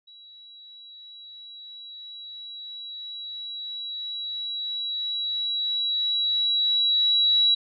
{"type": "tone with level ramp", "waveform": "sine", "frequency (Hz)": 3899, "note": "B7", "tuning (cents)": -23, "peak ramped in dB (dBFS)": [-46, -16], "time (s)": [0.07, 7.55], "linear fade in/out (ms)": 10, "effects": []}